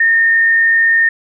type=tone with frequency modulation; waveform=sine; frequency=1827 Hz; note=A#6; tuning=35 cents flat; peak=-8 dBFS; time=0-1.09 s; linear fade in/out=5 ms; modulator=89.1 Hz; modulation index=0.26; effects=none